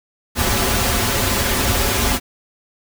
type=noise with comb filter; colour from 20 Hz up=pink; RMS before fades=-18 dBFS; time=0.35-2.2 s; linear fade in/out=50 ms; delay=6.4 ms; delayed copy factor=-0.9; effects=none